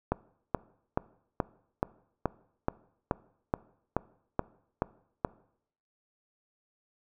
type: click train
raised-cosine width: 1 ms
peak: -12 dBFS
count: 13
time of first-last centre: 0.12-5.248 s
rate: 2.34 Hz
effects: noise-tail reverb RT60 0.7 s tail -21 dB re dry